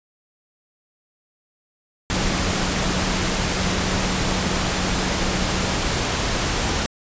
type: tone in noise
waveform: sine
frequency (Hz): 185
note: F#3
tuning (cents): 0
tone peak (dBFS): -28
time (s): 2.11-5.74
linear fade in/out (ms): 0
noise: pink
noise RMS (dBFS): -22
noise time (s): 2.1-6.86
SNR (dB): -9
effects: resampled to 16000 Hz